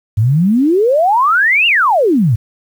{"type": "exponential two-way sweep", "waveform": "sine", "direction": "up then down", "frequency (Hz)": [100, 2881, 100], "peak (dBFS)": -8, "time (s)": [0.17, 2.36], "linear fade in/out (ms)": 10, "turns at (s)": 1.67, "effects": ["7-bit"]}